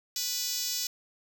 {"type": "tone with high-pass filter", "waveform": "5% pulse", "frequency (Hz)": 493.9, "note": "B4", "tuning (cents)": 0, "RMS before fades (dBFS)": -32, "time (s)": [0.16, 0.87], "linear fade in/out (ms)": 2, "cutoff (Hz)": 5400, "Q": 1.1, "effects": []}